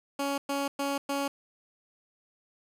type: tone bursts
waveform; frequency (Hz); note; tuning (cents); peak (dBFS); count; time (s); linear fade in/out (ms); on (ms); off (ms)
15% pulse; 279.5; C#4; +14; -22; 4; 0.19-1.28; 5; 190; 110
effects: resampled to 32000 Hz + 10-bit